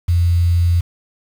sine tone with quantisation, 86.3 Hz, F2, 20 cents flat, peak -11 dBFS, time 0.08-0.81 s, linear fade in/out 10 ms, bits 6, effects none

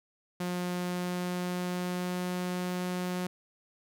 sawtooth tone with pitch glide, 178.5 to 180.57 Hz, F3 to F#3, +38 to -42 cents, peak -27 dBFS, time 0.4-3.27 s, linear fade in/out 5 ms, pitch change +20 cents, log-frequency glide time 0.72-2.81 s, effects none

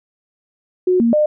sine tone with pitch steps, 365.5 / 232.5 / 604 Hz, F#4 / A#3 / D5, -21 / -4 / +48 cents, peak -11 dBFS, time 0.87-1.26 s, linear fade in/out 5 ms, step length 130 ms, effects none

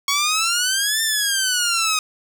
10% pulse exponential two-way sweep, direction up then down, 1108.7 to 1800 to 1250 Hz, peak -9 dBFS, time 0.08-1.99 s, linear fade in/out 2 ms, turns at 1.02 s, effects none

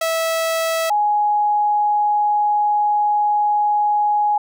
sawtooth / sine tone pair in turn, 653 / 834 Hz, E5 / G#5, -17 / +7 cents, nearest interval major third, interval 424 cents, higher second, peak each -14 dBFS, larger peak neither, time 0.01-0.9 / 0.9-4.38 s, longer second, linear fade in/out 5 ms, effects none

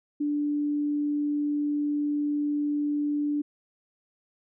sine tone, 293.2 Hz, D4, 3 cents flat, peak -24 dBFS, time 0.2-3.42 s, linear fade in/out 10 ms, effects none

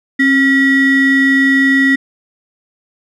triangle ring-modulated tone, 830.6 Hz, G#5, in tune, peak -3 dBFS, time 0.19-1.96 s, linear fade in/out 10 ms, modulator 1100 Hz, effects none

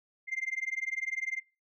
sine tone with tremolo, 2093 Hz, C7, in tune, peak -26 dBFS, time 0.27-1.42 s, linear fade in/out 50 ms, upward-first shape sine, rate 20 Hz, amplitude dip 95%, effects noise-tail reverb RT60 0.3 s tail -23 dB re dry + tanh soft clip ceiling -27 dBFS

